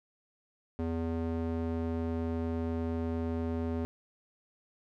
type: tone with band-pass filter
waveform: square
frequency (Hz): 82.2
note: E2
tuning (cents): -4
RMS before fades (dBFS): -33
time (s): 0.79-3.85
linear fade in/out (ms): 0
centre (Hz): 310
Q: 0.94
effects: none